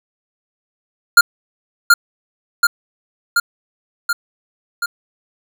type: tone with echo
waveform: square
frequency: 1405 Hz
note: F6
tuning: 10 cents sharp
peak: -3 dBFS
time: 1.17-1.21 s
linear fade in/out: 5 ms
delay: 730 ms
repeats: 5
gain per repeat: -3 dB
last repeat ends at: 4.86 s
effects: none